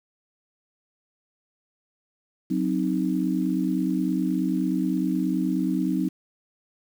sine chord, C diminished, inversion second, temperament equal, 185 / 261.6 / 311.1 Hz, Gb3 / C4 / Eb4, 0 / 0 / 0 cents, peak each -26 dBFS, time 2.5-6.09 s, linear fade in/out 10 ms, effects 8-bit

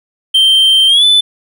triangle tone with pitch glide, 3136 to 3500 Hz, G7 to A7, 0 to -10 cents, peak -4 dBFS, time 0.34-1.21 s, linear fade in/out 10 ms, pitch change +190 cents, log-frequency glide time 0.88-1.04 s, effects none

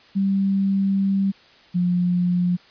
sine tone pair in turn, 195.3 / 177.67 Hz, G3 / F3, -6 / +30 cents, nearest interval major second, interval 164 cents, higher first, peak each -17 dBFS, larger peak neither, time 0.15-1.32 / 1.74-2.57 s, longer first, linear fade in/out 20 ms, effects white hiss -51 dBFS RMS until 2.7 s + resampled to 11025 Hz

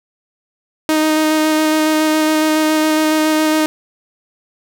sawtooth tone with vibrato, 310.9 Hz, D#4, 1 cent flat, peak -8 dBFS, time 0.89-3.66 s, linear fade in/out 0 ms, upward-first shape square, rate 7.2 Hz, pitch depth 9 cents each way, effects none

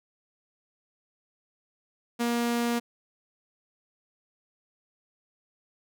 sawtooth tone, 236.9 Hz, A#3, 28 cents sharp, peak -21 dBFS, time 2.19-2.8 s, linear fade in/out 20 ms, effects none

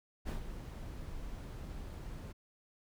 brown noise with ADSR envelope, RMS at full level -35 dBFS, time 0.25-2.33 s, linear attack 34 ms, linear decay 120 ms, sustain -9 dB, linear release 16 ms, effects none

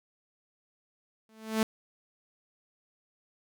sawtooth tone with exponential growth, 220 Hz, A3, in tune, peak -18 dBFS, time 1.29-1.63 s, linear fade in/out 2 ms, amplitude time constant 72 ms, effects none

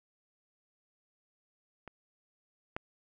clicks, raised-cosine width 0.5 ms, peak -30 / -20 dBFS, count 2, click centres 1.877 / 2.765 s, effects none

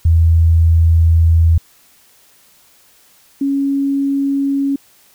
sine tone pair in turn, 82.41 / 277.2 Hz, E2 / C#4, 0 / 0 cents, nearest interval octave + major sixth, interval 2100 cents, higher second, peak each -7 / -13 dBFS, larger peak first, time 0.05-1.58 / 3.41-4.76 s, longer first, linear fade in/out 5 ms, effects white hiss -50 dBFS RMS until 5.14 s

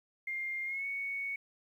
sine tone with pitch glide, 2114 to 2223 Hz, C7 to C#7, +17 to +4 cents, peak -34 dBFS, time 0.27-1.36 s, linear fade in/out 5 ms, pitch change +87 cents, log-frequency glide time 0.65-0.86 s, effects 11-bit

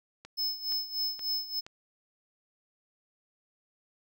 click train, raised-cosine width 0.2 ms, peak -28 dBFS, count 4, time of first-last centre 0.25-1.665 s, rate 2.12 Hz
square tone with tremolo, 5210 Hz, E8, 21 cents flat, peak -28 dBFS, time 0.37-1.61 s, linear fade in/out 20 ms, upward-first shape sine, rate 3.4 Hz, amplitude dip 80%
effects none

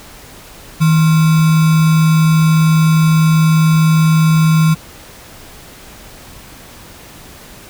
sine tone with sample-and-hold, 160 Hz, D#3, 49 cents sharp, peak -7 dBFS, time 0.8-4.75 s, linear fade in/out 20 ms, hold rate 1225 Hz, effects pink hiss -37 dBFS RMS until 7.69 s

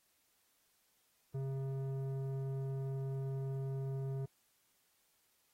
square tone with low-pass filter, 135 Hz, C#3, 45 cents flat, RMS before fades -39 dBFS, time 1.34-4.26 s, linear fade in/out 10 ms, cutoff 490 Hz, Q 0.88, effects white hiss -75 dBFS RMS until 5.53 s + AAC 48 kbps

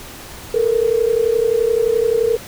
sine tone pair together, 441.6 / 473.2 Hz, A4 / A#4, +6 / +26 cents, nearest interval minor second, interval 120 cents, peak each -16 dBFS, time 0.54-2.37 s, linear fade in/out 5 ms, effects pink hiss -35 dBFS RMS until 2.47 s

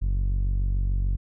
sawtooth tone with low-pass filter, 46.9 Hz, F#1, 24 cents sharp, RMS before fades -24 dBFS, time 0.01-1.17 s, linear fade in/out 20 ms, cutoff 100 Hz, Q 0.54, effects none

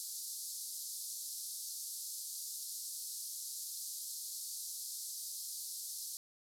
white band-pass noise, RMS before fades -44 dBFS, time 0-6.17 s, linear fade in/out 0 ms, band 4200 to 13000 Hz, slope 48 dB/octave, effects none

